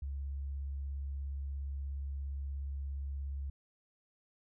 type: tone with vibrato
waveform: sine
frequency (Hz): 69.3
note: C#2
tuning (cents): 0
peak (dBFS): -36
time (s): 0.02-3.5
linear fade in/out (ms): 5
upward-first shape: sine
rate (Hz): 17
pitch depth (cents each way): 17
effects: none